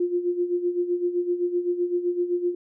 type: tone with tremolo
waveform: sine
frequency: 352.7 Hz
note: F4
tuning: 17 cents sharp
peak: -19 dBFS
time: 0-2.55 s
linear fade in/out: 5 ms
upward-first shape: sine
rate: 7.8 Hz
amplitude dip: 70%
effects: none